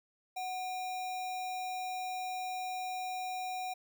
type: tone with sample-and-hold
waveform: sine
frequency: 740 Hz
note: F#5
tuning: in tune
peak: -35 dBFS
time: 0.36-3.74 s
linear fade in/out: 10 ms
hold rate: 3150 Hz
effects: none